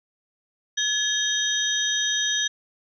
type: tone cluster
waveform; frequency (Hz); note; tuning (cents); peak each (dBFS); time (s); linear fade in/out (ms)
sine; 1704 / 3202 / 3728 / 5960; G#6 / G7 / A#7 / F#8; +44 / +36 / -1 / +12; -27; 0.77-2.48; 10
effects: none